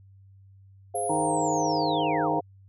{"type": "chord", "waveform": "sine", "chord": "F minor", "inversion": "first", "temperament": "equal", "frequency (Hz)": [415.3, 523.3, 698.5], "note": ["Ab4", "C5", "F5"], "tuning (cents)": [0, 0, 0], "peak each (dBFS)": [-33, -33, -28], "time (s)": [0.94, 2.41], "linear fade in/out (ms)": 10}
{"type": "linear sweep", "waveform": "sine", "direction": "down", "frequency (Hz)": [11210, 440], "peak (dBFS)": -34, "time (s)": [0.95, 2.36], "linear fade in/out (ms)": 5}
{"type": "harmonic tone", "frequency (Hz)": 155.56, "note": "D#3", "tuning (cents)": 0, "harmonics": [1, 2, 3, 5, 6], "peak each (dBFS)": [-35, -29, -35, -32, -29], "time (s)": [1.09, 2.4], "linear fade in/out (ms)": 10}
{"effects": ["added 97 Hz sine -50 dBFS peak until 2.68 s"]}